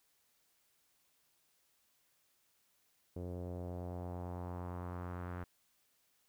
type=tone with low-pass filter sweep; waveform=sawtooth; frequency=88.9 Hz; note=F2; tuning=31 cents sharp; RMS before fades=-43 dBFS; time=3.16-5.44 s; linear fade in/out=5 ms; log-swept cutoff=480 to 1500 Hz; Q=2.1; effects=white hiss -75 dBFS RMS until 6.28 s